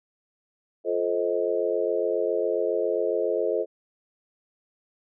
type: chord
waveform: sine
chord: F dominant seventh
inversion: none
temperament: just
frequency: 349.2 / 436.5 / 523.8 / 628.6 Hz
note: F4 / A4 / C5 / Eb5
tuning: 0 / -14 / +2 / +18 cents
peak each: -30 / -26 / -28 / -29 dBFS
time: 0.84-3.66 s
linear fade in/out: 50 ms
effects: none